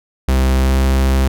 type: tone with pitch glide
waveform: 45% pulse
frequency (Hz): 65.41 to 66.17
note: C2 to C2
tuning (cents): 0 to +20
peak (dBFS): -11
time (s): 0.28-1.28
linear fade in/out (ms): 5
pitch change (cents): +20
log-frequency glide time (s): 0.58-0.75
effects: none